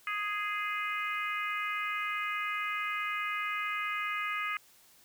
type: harmonic tone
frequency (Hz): 415.3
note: G#4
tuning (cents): 0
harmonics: 3 / 4 / 5 / 6 / 7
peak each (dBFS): -35 / -40 / -36 / -39 / -46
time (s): 0.07-4.57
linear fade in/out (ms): 2
effects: white hiss -61 dBFS RMS until 5.04 s